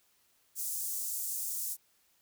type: high-pass noise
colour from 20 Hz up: pink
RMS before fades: -36 dBFS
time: 0.55-1.77 s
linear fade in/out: 50 ms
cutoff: 7300 Hz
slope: 24 dB/octave
effects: white hiss -70 dBFS RMS until 2.21 s